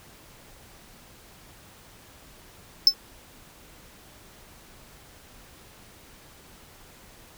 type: tone with exponential decay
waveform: triangle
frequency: 5274 Hz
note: E8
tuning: in tune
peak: -6 dBFS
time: 2.87-2.94 s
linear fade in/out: 1 ms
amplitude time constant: 15 ms
effects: pink hiss -51 dBFS RMS until 7.37 s